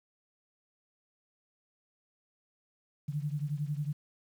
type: beating tone pair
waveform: sine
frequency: 144 / 155 Hz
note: D3 / D#3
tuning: -34 / -6 cents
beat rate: 11 Hz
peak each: -33 / -36 dBFS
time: 3.08-3.93 s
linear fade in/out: 10 ms
effects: 10-bit